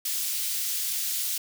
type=high-pass noise; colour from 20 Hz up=white; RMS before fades=-29 dBFS; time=0.05-1.38 s; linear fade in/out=5 ms; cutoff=3200 Hz; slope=12 dB/octave; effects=none